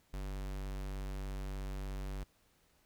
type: tone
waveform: square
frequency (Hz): 48.37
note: G1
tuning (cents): -22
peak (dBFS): -39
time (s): 0.13-2.24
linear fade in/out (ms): 10
effects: pink hiss -71 dBFS RMS until 2.85 s